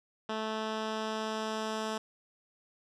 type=tone with low-pass filter sweep; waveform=10% pulse; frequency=218.5 Hz; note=A3; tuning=12 cents flat; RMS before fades=-35 dBFS; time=0.29-1.98 s; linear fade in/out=5 ms; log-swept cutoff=3900 to 7200 Hz; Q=0.99; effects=none